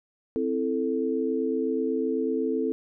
sine chord, A minor, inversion first, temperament equal, 261.6 / 329.6 / 440 Hz, C4 / E4 / A4, 0 / 0 / 0 cents, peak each -28 / -30 / -27 dBFS, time 0.36-2.72 s, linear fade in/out 0 ms, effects none

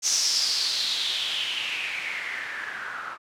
blue noise with low-pass filter sweep, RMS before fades -28 dBFS, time 0.02-3.18 s, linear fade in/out 50 ms, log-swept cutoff 6100 to 1300 Hz, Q 5.3, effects none

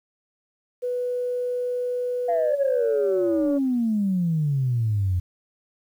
sine tone with pitch glide, 493.9 to 567.3 Hz, B4 to C#5, 0 to +40 cents, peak -23 dBFS, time 0.82-3.59 s, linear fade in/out 20 ms, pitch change +240 cents, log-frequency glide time 2.49-2.56 s
sine exponential sweep, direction down, 698.5 to 87.31 Hz, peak -19 dBFS, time 2.28-5.2 s, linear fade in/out 10 ms
effects tanh soft clip ceiling -14 dBFS + 9-bit

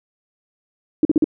sine tone bursts, 309.6 Hz, D#4, 9 cents flat, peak -10 dBFS, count 4, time 1.03-1.243 s, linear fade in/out 2 ms, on 21 ms, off 43 ms, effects none

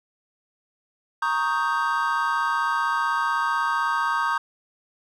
triangle chord, Eb dominant seventh, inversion second, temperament equal, 932.3 / 1108.7 / 1244.5 / 1568 Hz, Bb5 / Db6 / Eb6 / G6, 0 / 0 / 0 / 0 cents, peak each -25 dBFS, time 1.22-4.38 s, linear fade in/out 5 ms, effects none

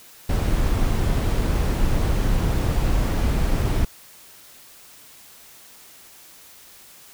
brown noise, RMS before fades -20 dBFS, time 0.29-3.85 s, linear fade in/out 5 ms, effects white hiss -47 dBFS RMS until 7.13 s

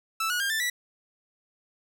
sawtooth tone with pitch steps, 1319 / 1455.1 / 1605.2 / 1770.9 / 1953.6 Hz, E6 / F#6 / G6 / A6 / B6, +1 / -29 / +41 / +11 / -19 cents, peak -22 dBFS, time 0.2-0.7 s, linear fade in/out 5 ms, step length 100 ms, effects none

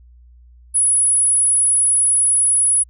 sine tone, 10190 Hz, D#9, 40 cents sharp, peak -12 dBFS, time 0.74-2.84 s, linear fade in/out 20 ms, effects added 60 Hz sine -43 dBFS peak until 2.89 s

